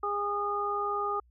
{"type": "harmonic tone", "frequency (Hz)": 408.9, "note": "G#4", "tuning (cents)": -27, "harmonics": [1, 2, 3], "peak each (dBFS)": [-34, -35, -30], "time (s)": [0.03, 1.2], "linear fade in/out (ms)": 5, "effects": ["added 60 Hz sine -59 dBFS peak until 1.3 s"]}